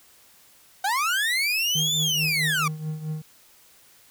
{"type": "linear two-way sweep", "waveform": "30% pulse", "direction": "up then down", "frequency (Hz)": [740, 3586, 1118], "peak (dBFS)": -19, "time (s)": [0.84, 2.68], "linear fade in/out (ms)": 5, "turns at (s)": 1.96}
{"type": "tone with tremolo", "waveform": "triangle", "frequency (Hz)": 155.4, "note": "D#3", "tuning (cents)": -2, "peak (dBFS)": -23, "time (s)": [1.75, 3.22], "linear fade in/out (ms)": 5, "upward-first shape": "triangle", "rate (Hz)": 4.6, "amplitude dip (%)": 75}
{"effects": ["white hiss -55 dBFS RMS until 4.1 s"]}